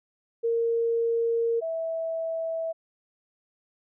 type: tone pair in turn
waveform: sine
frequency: 462.4 / 653.9 Hz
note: A#4 / E5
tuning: -14 / -14 cents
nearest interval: tritone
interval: 600 cents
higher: second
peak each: -22 / -27 dBFS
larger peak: first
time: 0.43-1.61 / 1.61-2.73 s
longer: first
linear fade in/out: 20 ms
effects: none